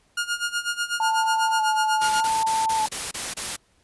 sawtooth tone with tremolo, 1421 Hz, F6, 30 cents sharp, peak -18 dBFS, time 0.17-2.27 s, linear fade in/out 5 ms, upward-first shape sine, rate 8.1 Hz, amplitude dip 85%
sine tone with vibrato, 877 Hz, A5, 6 cents flat, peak -20 dBFS, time 1-2.86 s, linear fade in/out 2 ms, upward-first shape square, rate 0.84 Hz, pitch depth 20 cents each way
white noise bursts, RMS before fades -29 dBFS, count 7, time 2.01-3.566 s, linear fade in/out 10 ms, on 200 ms, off 26 ms
effects pink hiss -63 dBFS RMS until 3.83 s + resampled to 24000 Hz

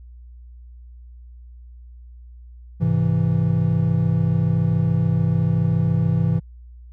triangle chord, Ab augmented, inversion none, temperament equal, 103.83 / 130.81 / 164.81 Hz, Ab2 / C3 / E3, 0 / 0 / 0 cents, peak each -20 / -20 / -17 dBFS, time 2.8-6.4 s, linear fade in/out 20 ms, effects added 60 Hz sine -39 dBFS peak until 6.92 s

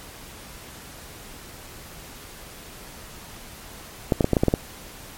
clicks, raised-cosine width 2 ms, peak -4 dBFS, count 8, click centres 4.122 / 4.208 / 4.244 / 4.333 / 4.368 / 4.435 / 4.483 / 4.539 s, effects pink hiss -42 dBFS RMS until 5.17 s + MP3 64 kbps

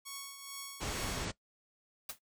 5% pulse tone with tremolo, 1108.7 Hz, C#6, in tune, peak -29 dBFS, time 0.05-1.26 s, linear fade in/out 20 ms, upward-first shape triangle, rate 2.3 Hz, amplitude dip 60%
pink low-pass noise, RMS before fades -38 dBFS, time 0.8-1.32 s, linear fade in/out 20 ms, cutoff 8700 Hz, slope 96 dB/octave
white noise with exponential decay, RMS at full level -35 dBFS, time 2.09-2.19 s, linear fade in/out 5 ms, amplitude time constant 20 ms
effects noise-tail reverb RT60 0.1 s tail -19 dB re dry

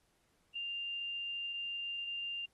sine tone, 2794 Hz, F7, in tune, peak -37 dBFS, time 0.55-2.46 s, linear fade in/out 10 ms, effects pink hiss -75 dBFS RMS until 2.53 s + AAC 32 kbps

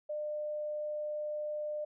sine tone, 601 Hz, D5, 40 cents sharp, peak -34 dBFS, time 0.09-1.85 s, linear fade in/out 10 ms, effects none

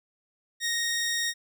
15% pulse tone, 1864.7 Hz, A#6, in tune, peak -20 dBFS, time 0.6-1.34 s, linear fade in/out 50 ms, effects none

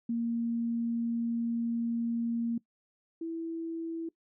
sine tone pair in turn, 232.9 / 329.4 Hz, A#3 / E4, -1 / -1 cents, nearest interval tritone, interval 600 cents, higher second, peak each -28 / -33 dBFS, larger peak first, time 0.09-2.58 / 3.21-4.09 s, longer first, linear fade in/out 5 ms, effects noise-tail reverb RT60 0.1 s tail -20 dB re dry

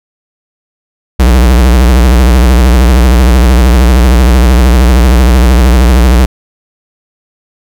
square tone with vibrato, 61.74 Hz, B1, in tune, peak -3 dBFS, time 1.19-6.26 s, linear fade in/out 10 ms, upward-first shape triangle, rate 13 Hz, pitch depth 180 cents each way, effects none

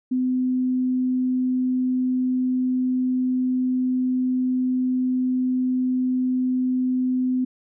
sine tone, 254.6 Hz, C4, 47 cents flat, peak -19 dBFS, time 0.11-7.45 s, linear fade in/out 10 ms, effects none

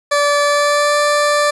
20% pulse tone with pitch glide, 579 to 587.4 Hz, D5 to D5, -25 to 0 cents, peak -7 dBFS, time 0.11-1.51 s, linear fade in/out 10 ms, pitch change +25 cents, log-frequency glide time 0.43-0.99 s, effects resampled to 24000 Hz + 7-bit

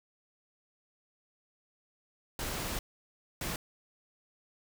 pink noise bursts at uneven times, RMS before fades -36 dBFS, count 2, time 2.39-2.79 / 3.41-3.56 s, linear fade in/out 2 ms, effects none

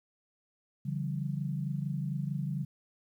sine tone cluster, 142.7 / 167.2 / 193.8 Hz, D3 / E3 / G3, -49 / +25 / -20 cents, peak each -33 / -37 / -38 dBFS, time 0.85-2.65 s, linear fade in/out 10 ms, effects 11-bit

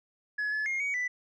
sine tone with pitch steps, 1695 / 1718 / 2134 / 2251 / 1984 Hz, G#6 / A6 / C7 / C#7 / B6, +35 / -42 / +34 / +26 / +7 cents, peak -26 dBFS, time 0.38-1.08 s, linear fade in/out 10 ms, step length 140 ms, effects tanh soft clip ceiling -27 dBFS

